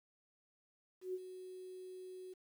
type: tone with ADSR envelope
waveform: sine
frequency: 370 Hz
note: F#4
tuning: in tune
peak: -36 dBFS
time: 1.01-2.34 s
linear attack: 130 ms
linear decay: 42 ms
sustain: -11 dB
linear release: 12 ms
effects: 11-bit